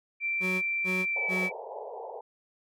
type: tone with pitch glide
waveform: sine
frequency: 2349 to 2306 Hz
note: D7 to D7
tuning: 0 to -32 cents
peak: -27 dBFS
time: 0.2-1.52 s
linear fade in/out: 50 ms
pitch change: -32 cents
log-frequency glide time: 1.11-1.26 s
type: tone bursts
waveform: 25% pulse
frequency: 185 Hz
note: F#3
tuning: in tune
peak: -27 dBFS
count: 3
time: 0.4-1.5 s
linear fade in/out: 50 ms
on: 220 ms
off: 220 ms
type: band-pass noise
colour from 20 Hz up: pink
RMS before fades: -40 dBFS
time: 1.16-2.21 s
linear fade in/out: 5 ms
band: 410 to 940 Hz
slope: 96 dB/octave
effects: none